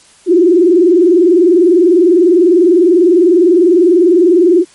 sine tone with vibrato, 349.2 Hz, F4, in tune, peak -4 dBFS, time 0.26-4.65 s, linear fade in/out 50 ms, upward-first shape triangle, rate 20 Hz, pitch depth 180 cents each way, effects white hiss -44 dBFS RMS until 4.74 s + MP3 48 kbps

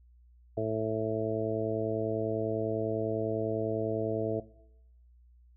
harmonic tone, 110 Hz, A2, in tune, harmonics 1 / 2 / 3 / 4 / 5 / 6, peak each -36 / -41 / -36 / -33 / -38 / -33 dBFS, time 0.57-4.4 s, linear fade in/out 5 ms, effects noise-tail reverb RT60 0.8 s tail -19 dB re dry + added 60 Hz sine -56 dBFS peak until 5.56 s

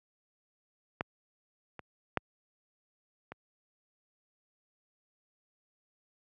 clicks, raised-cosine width 0.5 ms, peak -16 / -27 / -12 / -27 dBFS, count 4, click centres 1.009 / 1.793 / 2.173 / 3.32 s, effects high-pass 80 Hz 12 dB/octave

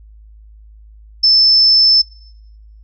sine tone, 5274 Hz, E8, in tune, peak -7 dBFS, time 1.23-2.02 s, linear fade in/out 10 ms, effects noise-tail reverb RT60 0.9 s tail -24 dB re dry + added 53 Hz sine -38 dBFS peak until 2.83 s

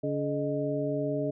harmonic tone with a mistuned harmonic, 142.5 Hz, C#3, 48 cents sharp, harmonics 1 / 2 / 3 / 4, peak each -34 / -32 / -33 / -32 dBFS, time 0.03-1.31 s, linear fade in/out 10 ms, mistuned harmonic 4, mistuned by +130 cents, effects none

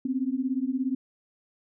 sine beating tone pair, 252.6 / 269.6 Hz, B3 / C#4, +39 / -48 cents, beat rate 17 Hz, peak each -28 dBFS, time 0.05-0.95 s, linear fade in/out 5 ms, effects none

